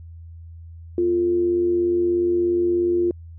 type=tone with amplitude modulation; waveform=sine; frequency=349.2 Hz; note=F4; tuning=in tune; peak=-15 dBFS; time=0.98-3.11 s; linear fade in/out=2 ms; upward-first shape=sine; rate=96.9 Hz; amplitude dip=40%; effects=added 83 Hz sine -37 dBFS peak until 3.38 s